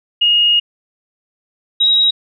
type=tone pair in turn; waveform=sine; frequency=2863 / 3822 Hz; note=F7 / A#7; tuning=+42 / +43 cents; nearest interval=perfect fourth; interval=501 cents; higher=second; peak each=-9 dBFS; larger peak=neither; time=0.21-0.6 / 1.8-2.11 s; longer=first; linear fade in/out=10 ms; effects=none